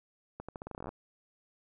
accelerating click train, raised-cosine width 1 ms, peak -27 dBFS, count 15, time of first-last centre 0.4-0.891 s, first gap 86 ms, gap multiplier 0.84, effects none

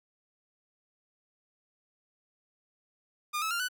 sawtooth tone with pitch steps, 1212 / 1299 / 1392.2 / 1492.1 Hz, D#6 / E6 / F6 / F#6, -46 / -26 / -6 / +14 cents, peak -26 dBFS, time 3.33-3.686 s, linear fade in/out 20 ms, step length 89 ms, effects none

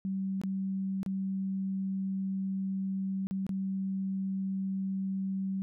sine tone with dropouts, 192.3 Hz, G3, 33 cents flat, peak -30 dBFS, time 0.05-5.62 s, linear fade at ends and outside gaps 0 ms, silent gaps 0.415-0.436 / 1.031-1.062 / 3.27-3.31 / 3.466-3.492 s, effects none

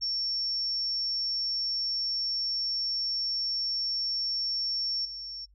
sine tone with level steps, 5460 Hz, F8, 40 cents flat, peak -28 / -37 dBFS, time 0.01-5.46 s, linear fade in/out 20 ms, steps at 5.05 s, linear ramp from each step 2 ms, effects noise-tail reverb RT60 0.1 s tail -20 dB re dry + added 50 Hz sine -57 dBFS peak until 5.54 s

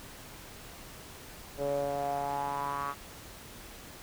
sawtooth tone with band-pass filter sweep, 141.4 Hz, C#3, 35 cents sharp, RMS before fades -33 dBFS, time 1.57-2.95 s, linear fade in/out 50 ms, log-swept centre 510 to 1200 Hz, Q 6.3, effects pink hiss -48 dBFS RMS until 4.02 s

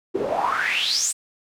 pink noise with band-pass filter sweep, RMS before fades -23 dBFS, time 0.14-1.13 s, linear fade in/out 20 ms, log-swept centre 350 to 8600 Hz, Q 8.2, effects none

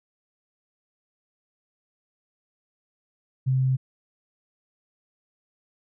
sine tone, 130.81 Hz, C3, in tune, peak -19 dBFS, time 3.46-3.77 s, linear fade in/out 20 ms, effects none

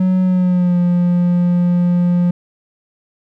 triangle tone with pitch glide, 185.2 to 176.12 Hz, F#3 to F3, +2 to +15 cents, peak -9 dBFS, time 0-2.31 s, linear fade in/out 5 ms, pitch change -87 cents, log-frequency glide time 0.22-0.78 s, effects none

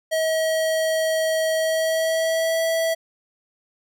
square tone with pitch glide, 639 to 654.3 Hz, D#5 to E5, +46 to -13 cents, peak -20 dBFS, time 0.11-2.95 s, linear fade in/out 20 ms, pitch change +41 cents, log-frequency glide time 1.57-2.61 s, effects none

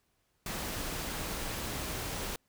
pink noise, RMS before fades -37 dBFS, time 0.46-2.36 s, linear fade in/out 2 ms, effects pink hiss -75 dBFS RMS until 2.48 s

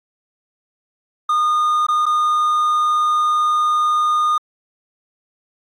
triangle tone with dropouts, 1223 Hz, D#6, 30 cents flat, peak -12 dBFS, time 1.29-4.38 s, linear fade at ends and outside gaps 5 ms, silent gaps 1.867-1.885 / 2.057-2.063 s, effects AAC 64 kbps

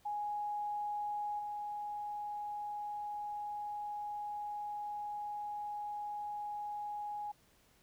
sine tone with level steps, 830.6 Hz, G#5, in tune, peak -35 / -38 dBFS, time 0.05-7.32 s, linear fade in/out 10 ms, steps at 1.39 s, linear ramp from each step 2 ms, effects pink hiss -68 dBFS RMS until 7.82 s

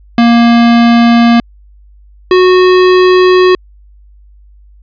square tone pair in turn, 234.7 / 367.3 Hz, A#3 / F#4, +12 / -13 cents, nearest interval minor sixth, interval 775 cents, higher second, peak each -4 dBFS, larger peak neither, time 0.18-1.4 / 2.31-3.55 s, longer second, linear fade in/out 2 ms, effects added 50 Hz sine -37 dBFS peak until 4.82 s + resampled to 11025 Hz

